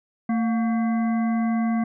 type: harmonic tone with a mistuned harmonic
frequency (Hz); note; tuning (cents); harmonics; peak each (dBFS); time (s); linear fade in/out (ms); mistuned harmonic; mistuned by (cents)
225.7; A3; +44; 1 / 3 / 5 / 7 / 9; -20 / -31 / -37 / -42 / -40; 0.29-1.84; 5; 3; +86
effects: none